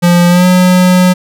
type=tone with pitch glide; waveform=square; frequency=174.61 to 182.02 Hz; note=F3 to F#3; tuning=0 to -28 cents; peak=-5 dBFS; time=0.02-1.14 s; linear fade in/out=20 ms; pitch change=+72 cents; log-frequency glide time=0.28-0.46 s; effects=none